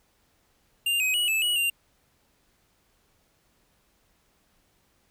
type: tone with pitch steps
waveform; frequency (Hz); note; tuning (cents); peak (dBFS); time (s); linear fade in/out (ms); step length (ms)
square; 2796 / 2524 / 2919 / 2619 / 2917 / 2783; F7 / D#7 / F#7 / E7 / F#7 / F7; +1 / +24 / -24 / -12 / -25 / -7; -23; 0.86-1.7; 5; 140
effects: pink hiss -67 dBFS RMS until 5.1 s